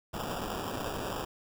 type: noise with sample-and-hold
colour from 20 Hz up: white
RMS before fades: -36 dBFS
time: 0.13-1.25 s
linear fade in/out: 10 ms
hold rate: 2100 Hz
effects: none